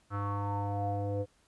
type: tone with low-pass filter sweep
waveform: square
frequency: 101.1 Hz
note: G#2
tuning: 46 cents flat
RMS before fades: -33 dBFS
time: 0.1-1.26 s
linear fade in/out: 50 ms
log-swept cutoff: 1300 to 520 Hz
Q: 7.6
effects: pink hiss -68 dBFS RMS until 1.47 s + resampled to 24000 Hz